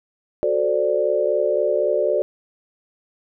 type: chord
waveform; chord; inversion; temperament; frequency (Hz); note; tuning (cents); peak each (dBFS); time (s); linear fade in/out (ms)
sine; D dominant seventh; first; equal; 370 / 440 / 523.3 / 587.3; F#4 / A4 / C5 / D5; 0 / 0 / 0 / 0; -24 / -23 / -24 / -20; 0.43-2.22; 0
effects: none